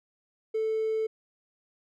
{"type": "tone with hard clipping", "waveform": "triangle", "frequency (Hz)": 440, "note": "A4", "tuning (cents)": 0, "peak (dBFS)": -26, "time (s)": [0.54, 1.07], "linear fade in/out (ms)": 10, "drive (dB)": 4, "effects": []}